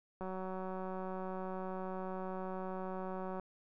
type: click train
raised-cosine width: 1 ms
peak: -29 dBFS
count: 597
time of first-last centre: 0.21-3.397 s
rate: 187 Hz
effects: none